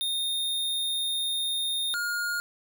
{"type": "tone pair in turn", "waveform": "square", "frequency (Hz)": [3668, 1424.9], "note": ["A#7", "F6"], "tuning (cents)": [-29, 34], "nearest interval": "octave + major third", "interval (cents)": 1637, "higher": "first", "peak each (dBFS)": [-27, -28], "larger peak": "first", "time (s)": [[0.01, 1.94], [1.94, 2.4]], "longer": "first", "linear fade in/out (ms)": 0, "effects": []}